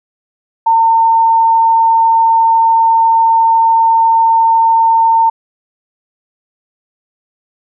sine tone, 907 Hz, A#5, 48 cents flat, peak -6 dBFS, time 0.66-5.3 s, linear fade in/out 10 ms, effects none

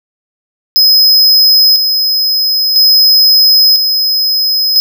square tone with tremolo, 5080 Hz, D#8, 35 cents sharp, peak -4 dBFS, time 0.76-4.8 s, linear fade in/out 0 ms, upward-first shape square, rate 0.5 Hz, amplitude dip 45%, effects none

